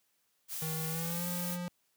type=noise; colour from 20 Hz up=blue; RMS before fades=-39 dBFS; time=0.48-1.58 s; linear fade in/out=50 ms
type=tone with pitch glide; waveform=square; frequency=159 to 176.42 Hz; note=D#3 to F3; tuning=+38 to +18 cents; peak=-36 dBFS; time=0.62-1.68 s; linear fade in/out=0 ms; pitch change=+180 cents; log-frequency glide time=0.86-1.28 s
effects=white hiss -75 dBFS RMS until 1.96 s + high-pass 100 Hz 12 dB/octave